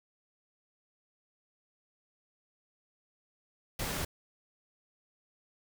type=noise; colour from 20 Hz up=pink; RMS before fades=-35 dBFS; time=3.79-4.05 s; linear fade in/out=5 ms; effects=none